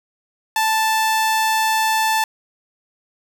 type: tone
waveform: sawtooth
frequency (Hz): 880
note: A5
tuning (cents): 0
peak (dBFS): -12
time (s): 0.56-2.24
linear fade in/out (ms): 2
effects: none